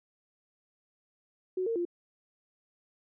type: tone with pitch steps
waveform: sine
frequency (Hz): 370.5 / 458.1 / 347.9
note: F#4 / A#4 / F4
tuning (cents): +2 / -30 / -7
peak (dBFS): -28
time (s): 1.57-1.852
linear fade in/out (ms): 5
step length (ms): 94
effects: none